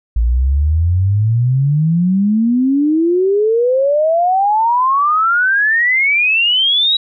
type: exponential sweep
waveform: sine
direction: up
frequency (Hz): 55 to 3900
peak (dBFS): -10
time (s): 0.16-6.97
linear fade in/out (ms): 5
effects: none